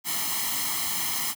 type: noise with comb filter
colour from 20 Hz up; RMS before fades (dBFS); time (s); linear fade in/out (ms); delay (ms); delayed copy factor
white; -28; 0.04-1.35; 50; 0.97; +0.95
effects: high-pass 150 Hz 12 dB/octave